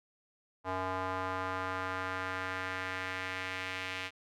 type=tone with band-pass filter sweep; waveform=square; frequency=93.2 Hz; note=F#2; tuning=13 cents sharp; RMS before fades=-37 dBFS; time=0.64-4.11 s; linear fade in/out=50 ms; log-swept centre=940 to 2500 Hz; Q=1.8; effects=none